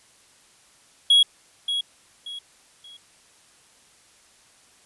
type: tone with echo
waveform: triangle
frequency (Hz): 3322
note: G#7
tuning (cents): 0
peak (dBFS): -11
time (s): 1.1-1.23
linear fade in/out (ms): 5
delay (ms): 580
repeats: 3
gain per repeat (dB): -10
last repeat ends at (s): 2.97
effects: white hiss -56 dBFS RMS until 4.85 s + resampled to 24000 Hz